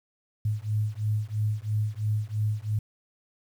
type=beating tone pair; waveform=sine; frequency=105.2 / 108.2 Hz; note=G#2 / A2; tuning=+23 / -29 cents; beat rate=3 Hz; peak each=-28 dBFS; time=0.45-2.79 s; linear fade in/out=5 ms; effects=9-bit